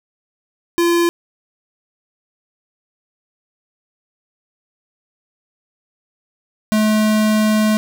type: tone pair in turn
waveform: square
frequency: 342.5 / 215 Hz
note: F4 / A3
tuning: -34 / -40 cents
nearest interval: minor sixth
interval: 806 cents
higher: first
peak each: -13 dBFS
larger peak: neither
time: 0.78-1.09 / 6.72-7.77 s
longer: second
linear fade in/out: 0 ms
effects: none